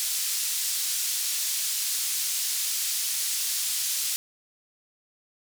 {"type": "band-pass noise", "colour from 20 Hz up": "pink", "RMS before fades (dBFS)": -28, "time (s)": [0, 4.16], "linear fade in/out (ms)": 0, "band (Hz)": [5100, 14000], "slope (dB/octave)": 12, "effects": []}